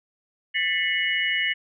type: tone cluster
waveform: sine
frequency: 1776 / 2008 / 2183 / 2927 Hz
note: A6 / B6 / C#7 / F#7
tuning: +16 / +28 / -27 / -19 cents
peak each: -27 dBFS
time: 0.54-1.54 s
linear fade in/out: 20 ms
effects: none